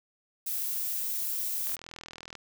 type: noise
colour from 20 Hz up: violet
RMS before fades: -32 dBFS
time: 0.46-1.76 s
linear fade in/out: 10 ms
type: click train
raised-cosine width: 0.2 ms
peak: -25 dBFS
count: 29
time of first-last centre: 1.67-2.353 s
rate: 41 Hz
effects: none